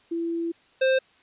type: tone pair in turn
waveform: sine / square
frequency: 335.2 / 525.1 Hz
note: E4 / C5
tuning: +29 / +6 cents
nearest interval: minor sixth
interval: 777 cents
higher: second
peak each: -25 / -19 dBFS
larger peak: second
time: 0.11-0.52 / 0.81-0.99 s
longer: first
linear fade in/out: 10 ms
effects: white hiss -59 dBFS RMS until 1.22 s + resampled to 8000 Hz